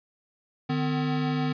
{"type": "tone pair together", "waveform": "square", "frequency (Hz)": [151.4, 254.6], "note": ["D#3", "C4"], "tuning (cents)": [-47, -47], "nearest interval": "major sixth", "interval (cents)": 900, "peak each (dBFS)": -28, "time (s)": [0.69, 1.53], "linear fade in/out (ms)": 10, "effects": ["resampled to 11025 Hz", "10-bit"]}